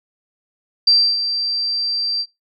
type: tone with ADSR envelope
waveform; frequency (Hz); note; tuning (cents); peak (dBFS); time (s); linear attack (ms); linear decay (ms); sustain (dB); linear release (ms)
sine; 4699; D8; 0; -8; 0.87-2.26; 6; 290; -10; 55
effects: noise-tail reverb RT60 0.2 s tail -21 dB re dry